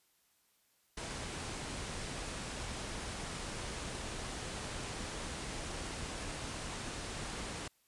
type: low-pass noise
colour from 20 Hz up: pink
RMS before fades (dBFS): -42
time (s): 0.97-7.68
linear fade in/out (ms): 5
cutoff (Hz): 10000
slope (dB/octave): 96
effects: white hiss -73 dBFS RMS until 7.87 s + resampled to 32000 Hz